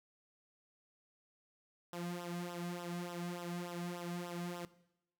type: tone with flanger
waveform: sawtooth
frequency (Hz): 174.61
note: F3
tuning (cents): 0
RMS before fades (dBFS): -42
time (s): 1.93-4.65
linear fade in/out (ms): 0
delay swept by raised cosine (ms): 0.44 to 2.24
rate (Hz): 3.4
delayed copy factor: -0.75
effects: noise-tail reverb RT60 0.8 s tail -18 dB re dry